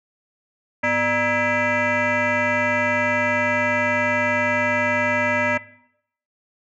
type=tone with frequency modulation; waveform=sine; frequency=1300 Hz; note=E6; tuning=24 cents flat; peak=-16 dBFS; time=0.83-5.58 s; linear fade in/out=10 ms; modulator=351 Hz; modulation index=2.9; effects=noise-tail reverb RT60 0.7 s tail -18 dB re dry + tanh soft clip ceiling -14 dBFS